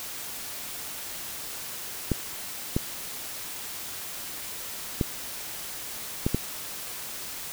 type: clicks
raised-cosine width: 3 ms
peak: -10 dBFS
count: 5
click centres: 2.117 / 2.765 / 5.012 / 6.265 / 6.346 s
effects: white hiss -37 dBFS RMS until 7.52 s